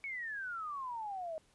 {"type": "exponential sweep", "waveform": "sine", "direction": "down", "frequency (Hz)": [2251, 620], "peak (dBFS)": -38, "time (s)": [0.04, 1.38], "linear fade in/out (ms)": 0, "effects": ["pink hiss -69 dBFS RMS until 1.54 s", "resampled to 24000 Hz"]}